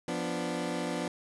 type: chord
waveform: 20% pulse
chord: B diminished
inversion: second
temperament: equal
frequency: 174.61 / 246.9 / 293.7 Hz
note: F3 / B3 / D4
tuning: 0 / 0 / 0 cents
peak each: -31 dBFS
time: 0.08-1.08 s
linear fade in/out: 2 ms
effects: resampled to 24000 Hz + 10-bit